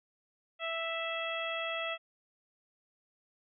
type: harmonic tone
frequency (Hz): 659.3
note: E5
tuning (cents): 0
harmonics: 1 / 2 / 3 / 4 / 5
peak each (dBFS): -38 / -40 / -41 / -39 / -41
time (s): 0.59-1.98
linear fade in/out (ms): 50
effects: none